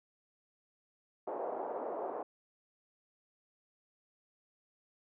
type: band-pass noise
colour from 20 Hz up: pink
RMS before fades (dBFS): -39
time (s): 1.27-2.23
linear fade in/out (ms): 5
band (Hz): 420 to 840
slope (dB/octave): 24
effects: none